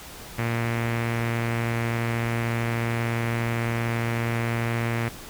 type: tone with low-pass filter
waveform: sawtooth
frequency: 116.54 Hz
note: A#2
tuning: in tune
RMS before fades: -26 dBFS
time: 0.38-5.09 s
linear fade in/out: 10 ms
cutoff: 2200 Hz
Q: 2.9
effects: pink hiss -41 dBFS RMS until 5.29 s